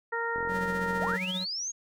harmonic tone, 463.7 Hz, A#4, 9 cents flat, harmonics 1 / 2 / 3 / 4, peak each -34 / -34 / -34 / -34 dBFS, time 0.12-1.17 s, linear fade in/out 10 ms
click train, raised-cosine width 2 ms, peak -28 dBFS, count 35, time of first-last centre 0.36-1.136 s, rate 43.8 Hz
square tone with tremolo, 185 Hz, F#3, in tune, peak -32 dBFS, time 0.48-1.46 s, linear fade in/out 50 ms, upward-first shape sine, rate 15 Hz, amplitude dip 50%
sine linear sweep, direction up, 411.8 to 6680 Hz, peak -31 dBFS, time 1-1.72 s, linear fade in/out 20 ms
effects none

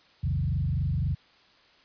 sine tone with frequency modulation, 109.8 Hz, A2, 3 cents flat, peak -24 dBFS, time 0.23-1.15 s, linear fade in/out 10 ms, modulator 23.9 Hz, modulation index 2, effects white hiss -59 dBFS RMS until 1.84 s + resampled to 11025 Hz

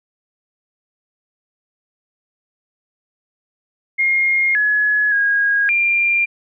sine tone with pitch steps, 2135 / 1693 / 1639 / 2388 Hz, C7 / G#6 / G#6 / D7, +34 / +33 / -23 / +28 cents, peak -13 dBFS, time 3.98-6.26 s, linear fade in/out 20 ms, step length 570 ms, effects none

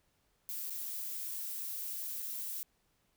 violet noise with dropouts, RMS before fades -40 dBFS, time 0.49-2.63 s, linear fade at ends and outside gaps 0 ms, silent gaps 0.697-0.705 / 2.22-2.225 s, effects pink hiss -75 dBFS RMS until 3.16 s

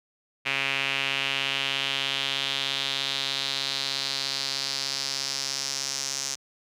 sawtooth tone with band-pass filter sweep, 136.8 Hz, C#3, 23 cents flat, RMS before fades -29 dBFS, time 0.45-6.36 s, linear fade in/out 20 ms, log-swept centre 2500 to 6000 Hz, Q 3.5, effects none

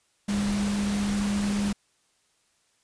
sine tone in noise, 203.3 Hz, G#3, 37 cents flat, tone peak -24 dBFS, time 0.28-1.73 s, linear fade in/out 10 ms, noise pink, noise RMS -34 dBFS, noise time 0.28-1.73 s, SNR +7 dB, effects white hiss -68 dBFS RMS until 2.83 s + resampled to 22050 Hz

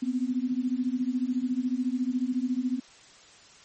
sine beating tone pair, 245.4 / 259.4 Hz, B3 / C4, -11 / -15 cents, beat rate 14 Hz, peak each -28 dBFS, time 0.02-2.8 s, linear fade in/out 10 ms, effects white hiss -53 dBFS RMS until 3.64 s + MP3 32 kbps

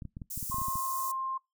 clicks, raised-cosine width 5 ms, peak -28 dBFS, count 12, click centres 0.022 / 0.053 / 0.169 / 0.218 / 0.376 / 0.428 / 0.499 / 0.544 / 0.584 / 0.617 / 0.684 / 0.756 s
white high-pass noise, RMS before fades -38 dBFS, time 0.3-1.12 s, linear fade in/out 10 ms, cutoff 6600 Hz, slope 24 dB/octave
sine tone with pitch glide, 1064 to 1057.3 Hz, C6 to C6, +29 to +18 cents, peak -31 dBFS, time 0.51-1.38 s, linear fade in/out 10 ms, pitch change -11 cents, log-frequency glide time 0.63-1.06 s
effects noise-tail reverb RT60 0.2 s tail -22 dB re dry

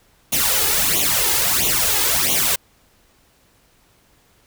white noise with flanger, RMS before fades -18 dBFS, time 0.32-2.56 s, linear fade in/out 10 ms, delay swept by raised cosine 0.3 to 2.4 ms, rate 1.5 Hz, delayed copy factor +0.8, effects pink hiss -57 dBFS RMS until 4.46 s

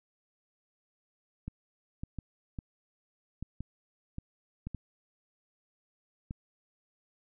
clicks, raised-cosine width 5 ms, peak -25 dBFS, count 10, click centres 1.48 / 2.035 / 2.187 / 2.588 / 3.426 / 3.606 / 4.184 / 4.67 / 4.747 / 6.309 s, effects none

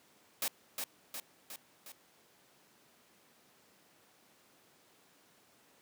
white noise with echo, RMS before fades -34 dBFS, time 0.42-0.48 s, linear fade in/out 2 ms, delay 360 ms, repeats 4, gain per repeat -4 dB, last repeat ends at 1.92 s, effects pink hiss -65 dBFS RMS until 5.81 s + high-pass 200 Hz 12 dB/octave

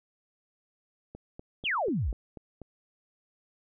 click train, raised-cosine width 2 ms, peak -29 dBFS, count 7, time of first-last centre 1.15-2.617 s, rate 4.09 Hz
sine exponential sweep, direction down, 3520 to 41.2 Hz, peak -26 dBFS, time 1.64-2.13 s, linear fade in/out 20 ms
effects none

